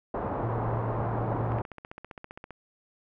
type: low-pass noise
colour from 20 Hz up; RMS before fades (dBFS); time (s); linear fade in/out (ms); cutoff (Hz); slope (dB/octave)
white; -32; 0.14-1.62; 5; 990; 24
type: tone with tremolo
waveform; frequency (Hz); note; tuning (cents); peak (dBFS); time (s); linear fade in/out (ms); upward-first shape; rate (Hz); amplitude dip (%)
triangle; 114.8; A#2; -26; -26; 0.42-1.62; 10; triangle; 9.2; 35
type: click train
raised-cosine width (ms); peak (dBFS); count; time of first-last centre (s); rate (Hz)
0.5; -26; 16; 1.52-2.507; 15.2
effects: none